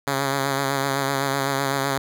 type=tone with vibrato; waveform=5% pulse; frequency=137.6 Hz; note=C#3; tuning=12 cents flat; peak=-10 dBFS; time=0.07-1.98 s; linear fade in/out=2 ms; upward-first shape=sine; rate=7.9 Hz; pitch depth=34 cents each way; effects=none